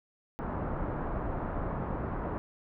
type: low-pass noise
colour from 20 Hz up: pink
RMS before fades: -34 dBFS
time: 0.39-2.38 s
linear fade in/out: 0 ms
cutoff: 1300 Hz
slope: 24 dB/octave
effects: none